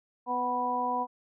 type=harmonic tone with a mistuned harmonic; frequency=248.4 Hz; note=B3; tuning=10 cents sharp; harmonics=1 / 2 / 3 / 4; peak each=-37 / -37 / -32 / -29 dBFS; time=0.26-1.07 s; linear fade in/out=50 ms; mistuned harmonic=4; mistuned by=-18 cents; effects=none